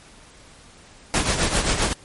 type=noise with tremolo; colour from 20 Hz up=pink; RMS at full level=-18 dBFS; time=1.14-1.93 s; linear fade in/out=0 ms; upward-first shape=triangle; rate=7.6 Hz; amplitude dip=70%; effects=pink hiss -48 dBFS RMS until 2.04 s + MP3 48 kbps